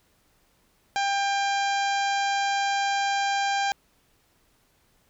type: harmonic tone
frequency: 796 Hz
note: G5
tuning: 26 cents sharp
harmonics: 1 / 2 / 3 / 4 / 5 / 6 / 7 / 8 / 9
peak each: -24 / -30 / -34 / -36 / -38 / -40 / -41 / -42 / -43 dBFS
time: 0.96-3.72 s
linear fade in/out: 0 ms
effects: pink hiss -65 dBFS RMS until 5.09 s